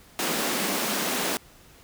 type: high-pass noise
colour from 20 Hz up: pink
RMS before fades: -27 dBFS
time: 0.19-1.37 s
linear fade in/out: 0 ms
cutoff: 180 Hz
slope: 48 dB/octave
effects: pink hiss -53 dBFS RMS until 1.83 s